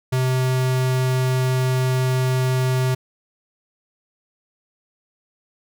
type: tone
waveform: square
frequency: 129 Hz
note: C3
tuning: 24 cents flat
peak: -18 dBFS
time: 0.12-2.95 s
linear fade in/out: 10 ms
effects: none